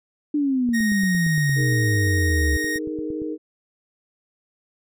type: exponential sweep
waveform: sine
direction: down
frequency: 301.4 to 70 Hz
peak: -18 dBFS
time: 0.34-2.57 s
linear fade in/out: 5 ms
type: click train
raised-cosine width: 3 ms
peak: -24 dBFS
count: 23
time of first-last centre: 0.69-3.219 s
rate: 8.7 Hz
type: tone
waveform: 45% pulse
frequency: 1864.7 Hz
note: A#6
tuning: in tune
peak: -24 dBFS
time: 0.73-2.79 s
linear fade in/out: 20 ms
type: chord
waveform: sine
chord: D# suspended fourth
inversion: none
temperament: just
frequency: 311.1 / 414.8 / 466.7 Hz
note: D#4 / G#4 / A#4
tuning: 0 / -2 / +2 cents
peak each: -27 / -33 / -32 dBFS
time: 1.55-3.38 s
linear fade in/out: 50 ms
effects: none